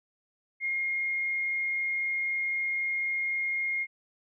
sine tone with frequency modulation, 2137 Hz, C7, 36 cents sharp, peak -27 dBFS, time 0.6-3.87 s, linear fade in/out 50 ms, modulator 23.9 Hz, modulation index 0.26, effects none

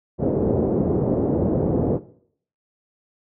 white low-pass noise, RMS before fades -20 dBFS, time 0.18-2 s, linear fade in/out 50 ms, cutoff 480 Hz, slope 24 dB/octave, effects noise-tail reverb RT60 0.6 s tail -17 dB re dry + high-pass 80 Hz 12 dB/octave

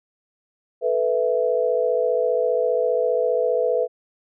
sine chord, A suspended second, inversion none, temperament just, 440 / 495 / 660 Hz, A4 / B4 / E5, 0 / +4 / +2 cents, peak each -24 / -20 / -24 dBFS, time 0.81-3.88 s, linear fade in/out 50 ms, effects none

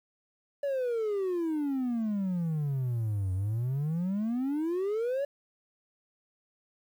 triangle exponential two-way sweep, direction down then up, 576 to 91.3 to 576 Hz, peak -25 dBFS, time 0.63-5.25 s, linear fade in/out 5 ms, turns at 3.33 s, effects tanh soft clip ceiling -21 dBFS + 10-bit

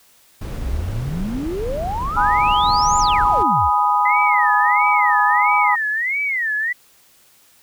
brown noise, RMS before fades -27 dBFS, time 0.41-3.43 s, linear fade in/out 5 ms
sine exponential two-way sweep, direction up then down, 55 to 7350 to 55 Hz, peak -22 dBFS, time 0.62-3.71 s, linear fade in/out 50 ms, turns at 2.98 s
sine chord, G# minor, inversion none, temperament equal, 830.6 / 987.8 / 1244.5 Hz, G#5 / B5 / D#6, 0 / 0 / 0 cents, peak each -18 dBFS, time 2.16-5.76 s, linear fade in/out 20 ms
sine tone with vibrato, 1975.5 Hz, B6, in tune, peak -18 dBFS, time 4.05-6.73 s, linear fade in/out 10 ms, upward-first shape sine, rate 1.5 Hz, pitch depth 260 cents each way
effects white hiss -53 dBFS RMS until 7.62 s

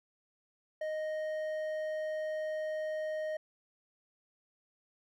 sine tone with hard clipping, 621 Hz, D#5, 3 cents flat, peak -35 dBFS, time 0.81-3.37 s, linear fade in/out 5 ms, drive 6 dB, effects none

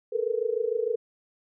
sine tone cluster, 432.4 / 458.9 / 485.6 Hz, A4 / A#4 / B4, -30 / -27 / -29 cents, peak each -29 dBFS, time 0.12-0.96 s, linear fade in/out 10 ms, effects none

